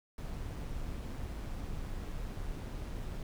brown noise with amplitude modulation, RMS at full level -38 dBFS, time 0.18-3.23 s, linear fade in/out 2 ms, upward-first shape sine, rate 144 Hz, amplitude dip 30%, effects none

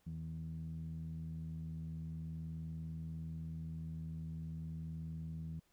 sawtooth tone with low-pass filter, 80.4 Hz, E2, 43 cents flat, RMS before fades -44 dBFS, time 0.06-5.6 s, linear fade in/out 10 ms, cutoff 180 Hz, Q 9, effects pink hiss -75 dBFS RMS until 5.72 s

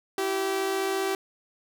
sawtooth tone pair together, 332 / 386.7 Hz, E4 / G4, +12 / -24 cents, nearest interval minor third, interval 264 cents, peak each -30 / -22 dBFS, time 0.18-1.15 s, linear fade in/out 2 ms, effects none

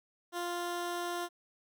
15% pulse tone, 349.2 Hz, F4, in tune, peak -28 dBFS, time 0.32-1.29 s, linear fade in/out 50 ms, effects none

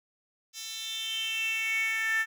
10% pulse tone with high-pass filter sweep, 445.3 Hz, A4, 21 cents sharp, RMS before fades -31 dBFS, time 0.53-2.26 s, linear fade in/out 50 ms, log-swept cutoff 4500 to 1700 Hz, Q 7.3, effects none

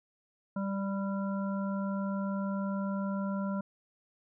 harmonic tone with a mistuned harmonic, 196.2 Hz, G3, 2 cents sharp, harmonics 1 / 3 / 5 / 7, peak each -31 / -40 / -43 / -44 dBFS, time 0.56-3.61 s, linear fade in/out 5 ms, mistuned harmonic 5, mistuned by +17 cents, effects none

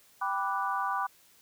sine chord, G major seventh, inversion none, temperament equal, 784 / 987.8 / 1174.7 / 1480 Hz, G5 / B5 / D6 / F#6, 0 / 0 / 0 / 0 cents, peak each -34 / -33 / -32 / -37 dBFS, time 0.21-1.07 s, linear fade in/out 10 ms, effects white hiss -61 dBFS RMS until 1.41 s

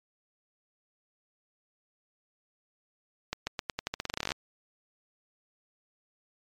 accelerating click train, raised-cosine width 0.2 ms, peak -13 dBFS, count 19, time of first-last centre 3.33-4.319 s, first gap 140 ms, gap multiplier 0.87, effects MP3 96 kbps

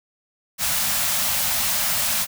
white band-stop noise, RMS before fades -22 dBFS, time 0.58-2.27 s, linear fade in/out 50 ms, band 250 to 540 Hz, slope 96 dB/octave, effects none

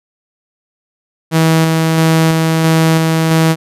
sawtooth tone with tremolo, 161.5 Hz, E3, 35 cents flat, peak -4 dBFS, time 1.31-3.56 s, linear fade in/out 50 ms, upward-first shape square, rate 1.5 Hz, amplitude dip 25%, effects resampled to 32000 Hz

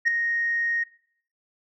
sine tone with ADSR envelope, 1864.7 Hz, A#6, in tune, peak -13 dBFS, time 0.05-0.84 s, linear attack 28 ms, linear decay 5 ms, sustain -9 dB, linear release 12 ms, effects noise-tail reverb RT60 0.6 s tail -19 dB re dry + tanh soft clip ceiling -15 dBFS

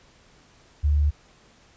sine tone, 73.42 Hz, D2, in tune, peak -17 dBFS, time 0.83-1.11 s, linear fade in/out 20 ms, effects pink hiss -56 dBFS RMS until 1.76 s + resampled to 16000 Hz

